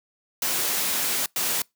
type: noise bursts at uneven times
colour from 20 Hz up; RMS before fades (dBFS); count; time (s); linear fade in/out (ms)
white; -25; 2; 0.42-1.26 / 1.36-1.62; 2
effects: noise-tail reverb RT60 0.2 s tail -26 dB re dry + high-pass 150 Hz 12 dB/octave